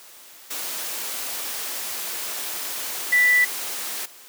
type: tone in noise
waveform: sine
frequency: 1975.5 Hz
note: B6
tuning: in tune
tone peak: -14 dBFS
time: 3.12-3.45 s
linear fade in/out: 10 ms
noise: white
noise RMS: -30 dBFS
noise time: 0.5-4.06 s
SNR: +13 dB
effects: white hiss -46 dBFS RMS until 4.28 s + high-pass 300 Hz 12 dB/octave